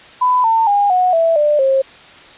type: tone with pitch steps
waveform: sine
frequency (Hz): 1000 / 901.3 / 812.3 / 732 / 659.8 / 594.6 / 535.9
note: B5 / A5 / G#5 / F#5 / E5 / D5 / C5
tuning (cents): +21 / +41 / -39 / -19 / +1 / +21 / +41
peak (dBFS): -10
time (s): 0.21-1.82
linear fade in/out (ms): 10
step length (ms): 230
effects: white hiss -40 dBFS RMS until 2.37 s + resampled to 8000 Hz